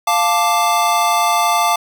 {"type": "chord", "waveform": "square", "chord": "D minor", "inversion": "first", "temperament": "equal", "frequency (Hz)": [698.5, 880, 1174.7], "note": ["F5", "A5", "D6"], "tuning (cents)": [0, 0, 0], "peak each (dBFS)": -18, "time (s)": [0.07, 1.76], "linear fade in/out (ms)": 5, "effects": []}